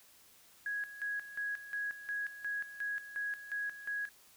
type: tone with tremolo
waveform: sine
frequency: 1661.2 Hz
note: G#6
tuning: in tune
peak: -34 dBFS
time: 0.66-4.09 s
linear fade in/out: 2 ms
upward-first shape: square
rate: 2.8 Hz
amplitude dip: 75%
effects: white hiss -62 dBFS RMS until 4.36 s